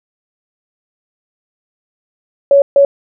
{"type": "tone bursts at uneven times", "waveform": "sine", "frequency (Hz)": 560, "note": "C#5", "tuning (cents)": 18, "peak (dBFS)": -4, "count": 2, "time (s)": [[2.51, 2.62], [2.76, 2.85]], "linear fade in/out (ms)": 2, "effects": []}